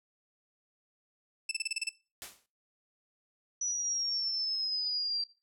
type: tone bursts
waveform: 20% pulse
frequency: 2641 Hz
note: E7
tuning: 3 cents sharp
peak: -25 dBFS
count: 8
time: 1.49-1.892 s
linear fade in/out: 5 ms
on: 24 ms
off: 30 ms
type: noise with exponential decay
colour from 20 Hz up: white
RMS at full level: -38 dBFS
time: 2.22-2.46 s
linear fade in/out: 0 ms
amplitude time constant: 52 ms
type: exponential sweep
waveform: sine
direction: down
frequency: 5920 to 4699 Hz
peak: -30 dBFS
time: 3.61-5.24 s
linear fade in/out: 5 ms
effects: noise-tail reverb RT60 0.3 s tail -19 dB re dry + low-pass 12000 Hz 12 dB/octave